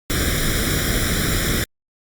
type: noise with comb filter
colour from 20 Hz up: pink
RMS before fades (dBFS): -20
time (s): 0.1-1.64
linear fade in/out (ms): 0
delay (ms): 0.55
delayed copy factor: +0.95
effects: Opus 48 kbps